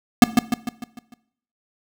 square tone with echo, 241.1 Hz, B3, 41 cents flat, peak -5 dBFS, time 0.22-0.24 s, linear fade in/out 2 ms, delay 150 ms, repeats 6, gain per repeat -6 dB, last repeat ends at 1.14 s, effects noise-tail reverb RT60 0.6 s tail -17 dB re dry

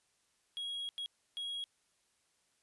triangle tone bursts at uneven times, 3303 Hz, G#7, 10 cents flat, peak -36 dBFS, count 3, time 0.57-0.89 / 0.98-1.06 / 1.37-1.64 s, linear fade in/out 0 ms, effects white hiss -75 dBFS RMS until 2.62 s + resampled to 24000 Hz

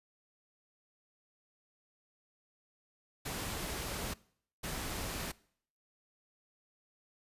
pink noise bursts at uneven times, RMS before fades -39 dBFS, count 2, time 3.25-4.14 / 4.63-5.32 s, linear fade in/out 10 ms, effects noise-tail reverb RT60 0.6 s tail -22 dB re dry + resampled to 32000 Hz

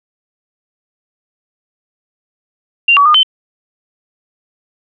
sine tone with pitch steps, 2776 / 1138 / 1219 / 3072 Hz, F7 / C#6 / D#6 / G7, -11 / +45 / -36 / -36 cents, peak -5 dBFS, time 2.88-3.232 s, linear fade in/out 5 ms, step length 88 ms, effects none

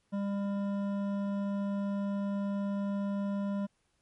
sine tone with hard clipping, 200 Hz, G3, 35 cents sharp, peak -32 dBFS, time 0.12-3.67 s, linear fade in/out 20 ms, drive 11 dB, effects pink hiss -75 dBFS RMS until 4.01 s + MP3 48 kbps

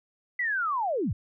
sine linear sweep, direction down, 2013 to 64 Hz, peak -25 dBFS, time 0.39-1.13 s, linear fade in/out 5 ms, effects none

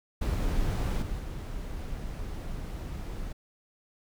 brown noise with level steps, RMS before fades -28 / -34 / -36 dBFS, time 0.21-3.33 s, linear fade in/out 10 ms, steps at 1.02 / 1.19 s, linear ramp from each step 2 ms, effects none

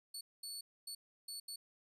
25% pulse tone bursts at uneven times, 4439 Hz, C#8, 2 cents sharp, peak -39 dBFS, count 5, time 0.14-0.21 / 0.43-0.61 / 0.87-0.95 / 1.28-1.4 / 1.48-1.56 s, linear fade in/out 5 ms, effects none

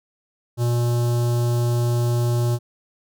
square tone with notch filter, 119.8 Hz, A#2, 48 cents sharp, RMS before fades -20 dBFS, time 0.57-2.59 s, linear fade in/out 50 ms, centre 2100 Hz, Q 0.55, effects none

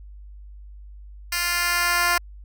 10% pulse tone with high-pass filter sweep, 349.2 Hz, F4, in tune, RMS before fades -22 dBFS, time 1.32-2.18 s, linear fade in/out 5 ms, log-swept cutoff 2400 to 870 Hz, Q 0.77, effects added 50 Hz sine -39 dBFS peak until 2.44 s

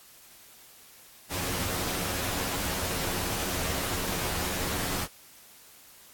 pink noise with comb filter, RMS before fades -31 dBFS, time 1.29-5.08 s, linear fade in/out 50 ms, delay 11 ms, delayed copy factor +0.6, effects white hiss -53 dBFS RMS until 6.13 s + AAC 64 kbps

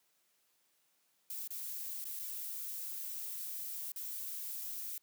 violet noise with dropouts, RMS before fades -42 dBFS, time 1.3-4.98 s, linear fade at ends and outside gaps 2 ms, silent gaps 1.476-1.505 / 2.043-2.052 / 2.192-2.195 / 3.92-3.96 s, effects white hiss -75 dBFS RMS until 5.02 s + high-pass 150 Hz 12 dB/octave

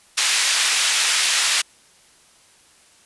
pink band-pass noise, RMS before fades -19 dBFS, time 0.17-1.62 s, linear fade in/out 10 ms, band 2100 to 9600 Hz, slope 12 dB/octave, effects white hiss -53 dBFS RMS until 3.05 s + resampled to 24000 Hz

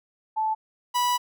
sine / 45% pulse tone pair in turn, 873 / 982.2 Hz, A5 / B5, -14 / -10 cents, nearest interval major second, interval 204 cents, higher second, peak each -22 / -21 dBFS, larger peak second, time 0.36-0.55 / 0.94-1.18 s, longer second, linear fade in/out 20 ms, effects none

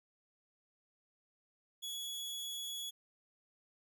sawtooth tone, 3373 Hz, G#7, 26 cents sharp, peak -37 dBFS, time 1.82-2.91 s, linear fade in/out 20 ms, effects none

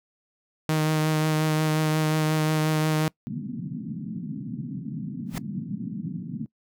sawtooth tone with vibrato, 155.56 Hz, D#3, in tune, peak -17 dBFS, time 0.69-3.08 s, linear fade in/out 0 ms, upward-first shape triangle, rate 5.6 Hz, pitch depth 18 cents each way
white band-pass noise, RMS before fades -33 dBFS, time 3.27-6.46 s, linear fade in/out 0 ms, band 130 to 250 Hz, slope 48 dB/octave
pink noise with exponential growth, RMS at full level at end -30 dBFS, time 5.26-5.38 s, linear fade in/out 0 ms, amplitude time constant 24 ms
effects noise-tail reverb RT60 0.1 s tail -23 dB re dry

